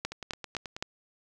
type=two click trains; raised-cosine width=0.2 ms; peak=-14 / -21 dBFS; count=4 / 7; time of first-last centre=0.05-0.825 / 0.12-0.765 s; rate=3.87 / 9.3 Hz; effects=none